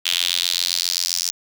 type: tone with high-pass filter sweep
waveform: sawtooth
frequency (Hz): 87.6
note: F2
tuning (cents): +6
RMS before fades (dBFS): -22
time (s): 0.05-1.31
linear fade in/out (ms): 10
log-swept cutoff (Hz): 3200 to 5500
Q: 3.5
effects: none